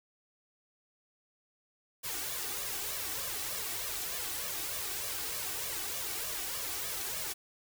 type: noise with flanger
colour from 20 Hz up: white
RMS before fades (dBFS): -37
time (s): 2.03-7.34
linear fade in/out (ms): 20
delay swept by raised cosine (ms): 1.7 to 2.7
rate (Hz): 3.3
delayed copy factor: +0.7
effects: none